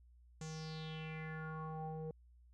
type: tone with low-pass filter sweep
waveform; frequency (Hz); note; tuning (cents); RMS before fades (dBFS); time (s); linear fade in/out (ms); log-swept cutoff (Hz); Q
square; 157.9; D#3; +26; -45; 0.41-2.11; 2; 7100 to 530; 5.1
effects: added 60 Hz sine -61 dBFS peak until 2.53 s